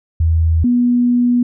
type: tone pair in turn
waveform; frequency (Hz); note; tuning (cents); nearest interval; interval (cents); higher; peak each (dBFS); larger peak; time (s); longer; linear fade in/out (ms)
sine; 81.4 / 243.4; E2 / B3; -21 / -25; octave + perfect fifth; 1896; second; -10; neither; 0.2-0.64 / 0.64-1.43; second; 5
effects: none